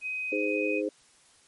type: tone with pitch glide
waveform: sine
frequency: 2517 to 2503 Hz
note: D#7 to D#7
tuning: +19 to +10 cents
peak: -30 dBFS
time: 0.01-0.82 s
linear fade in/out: 50 ms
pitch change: -9 cents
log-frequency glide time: 0.12-0.64 s
type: chord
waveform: sine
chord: Ab major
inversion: second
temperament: just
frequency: 311.5 / 415.3 / 519.1 Hz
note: Eb4 / Ab4 / C5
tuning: +2 / 0 / -14 cents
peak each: -31 dBFS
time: 0.32-0.89 s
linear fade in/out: 5 ms
effects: white hiss -60 dBFS RMS until 1.47 s + MP3 48 kbps